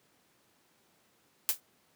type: noise with exponential decay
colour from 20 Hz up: blue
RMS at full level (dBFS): -23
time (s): 1.49-1.6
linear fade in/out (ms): 0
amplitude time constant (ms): 22
effects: pink hiss -68 dBFS RMS until 1.95 s + high-pass 150 Hz 12 dB/octave